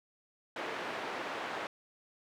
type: band-pass noise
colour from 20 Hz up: pink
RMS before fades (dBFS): -39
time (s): 0.56-1.67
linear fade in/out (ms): 2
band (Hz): 440 to 2300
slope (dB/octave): 12
effects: none